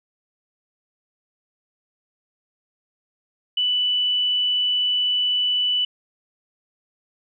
sine tone, 2976 Hz, F#7, 9 cents sharp, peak -18 dBFS, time 3.57-5.85 s, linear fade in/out 5 ms, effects none

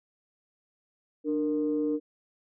sine tone pair together, 297.6 / 463.7 Hz, D4 / A#4, +23 / -9 cents, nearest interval minor sixth, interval 768 cents, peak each -26 / -29 dBFS, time 1.24-2 s, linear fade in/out 50 ms, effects tanh soft clip ceiling -18 dBFS

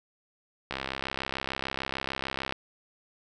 click train, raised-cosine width 0.3 ms, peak -15 dBFS, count 122, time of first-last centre 0.71-2.524 s, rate 66.7 Hz, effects none

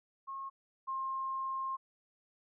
sine tone pair in turn, 1083 / 1063.8 Hz, C#6 / C6, -41 / +28 cents, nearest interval unison, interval 31 cents, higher first, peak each -39 / -34 dBFS, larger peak second, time 0.27-0.5 / 0.87-1.77 s, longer second, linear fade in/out 20 ms, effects none

